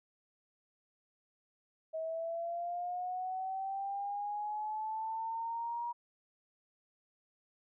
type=linear sweep; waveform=sine; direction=up; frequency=637 to 955 Hz; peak=-35 dBFS; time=1.93-5.93 s; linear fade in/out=20 ms; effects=none